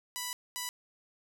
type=tone bursts at uneven times; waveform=5% pulse; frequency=987.8 Hz; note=B5; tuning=in tune; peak=-23 dBFS; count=2; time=0.16-0.33 / 0.56-0.69 s; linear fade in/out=0 ms; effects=none